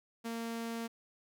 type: tone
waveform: sawtooth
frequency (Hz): 230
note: A#3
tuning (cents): -23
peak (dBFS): -33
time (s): 0.24-0.88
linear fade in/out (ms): 20
effects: none